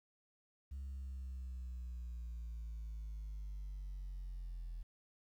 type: linear sweep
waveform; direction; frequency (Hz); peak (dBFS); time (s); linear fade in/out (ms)
sine; down; 68.6 to 41.2; -40; 0.71-4.83; 10
effects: tanh soft clip ceiling -41 dBFS + 12-bit